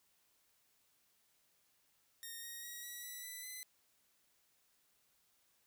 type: tone with pitch steps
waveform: 5% pulse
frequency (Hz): 1847 / 1874.9 / 1903.3 / 1932.1 / 1961.4 / 1991 / 2021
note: A#6 / A#6 / A#6 / B6 / B6 / B6 / B6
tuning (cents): -16 / +9 / +36 / -38 / -12 / +14 / +39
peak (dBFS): -36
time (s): 2.23-3.63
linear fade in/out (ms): 0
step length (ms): 200
effects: white hiss -75 dBFS RMS until 5.66 s